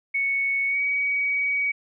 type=tone with pitch glide; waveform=sine; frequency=2217 to 2261 Hz; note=C#7 to C#7; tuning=0 to +34 cents; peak=-21 dBFS; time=0.14-1.72 s; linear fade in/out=10 ms; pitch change=+34 cents; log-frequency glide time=0.67-0.81 s; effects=none